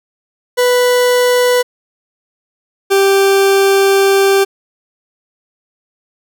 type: tone pair in turn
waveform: 40% pulse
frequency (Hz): 493.9 / 392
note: B4 / G4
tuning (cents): 0 / 0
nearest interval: major third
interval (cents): 400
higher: first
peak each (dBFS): -8 / -7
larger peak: second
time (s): 0.57-1.63 / 2.9-4.45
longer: second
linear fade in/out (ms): 20
effects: none